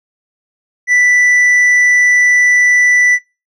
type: tone with tanh clipping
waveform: triangle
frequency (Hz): 1975.5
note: B6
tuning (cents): 0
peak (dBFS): -8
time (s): 0.87-3.19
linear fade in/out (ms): 50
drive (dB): 9
effects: noise-tail reverb RT60 0.3 s tail -25 dB re dry